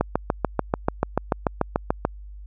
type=click train; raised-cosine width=1 ms; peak=-5 dBFS; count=15; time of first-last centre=0.01-2.051 s; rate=6.86 Hz; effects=added 50 Hz sine -37 dBFS peak until 2.46 s